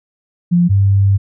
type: tone pair in turn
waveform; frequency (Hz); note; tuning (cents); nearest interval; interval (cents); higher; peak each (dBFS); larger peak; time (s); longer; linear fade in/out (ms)
sine; 174.61 / 98.68; F3 / G2; 0 / +12; minor seventh; 988; first; -8 / -8; neither; 0.51-0.69 / 0.69-1.18; second; 20
effects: none